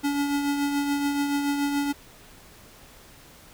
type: tone with tremolo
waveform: square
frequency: 285 Hz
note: C#4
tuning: 48 cents sharp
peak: -22 dBFS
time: 0.03-1.93 s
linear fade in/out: 20 ms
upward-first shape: triangle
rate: 7 Hz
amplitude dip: 45%
effects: pink hiss -50 dBFS RMS until 3.53 s